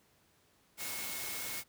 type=tone in noise; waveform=sine; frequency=2179 Hz; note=C#7; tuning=30 cents flat; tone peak=-47 dBFS; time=0.77-1.64 s; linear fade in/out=50 ms; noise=white; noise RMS=-40 dBFS; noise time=0.77-1.64 s; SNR=-10 dB; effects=pink hiss -69 dBFS RMS until 1.68 s + high-pass 60 Hz 12 dB/octave